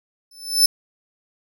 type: tone with exponential growth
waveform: sawtooth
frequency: 5274 Hz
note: E8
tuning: in tune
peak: -6 dBFS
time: 0.31-0.66 s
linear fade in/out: 5 ms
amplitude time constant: 74 ms
effects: none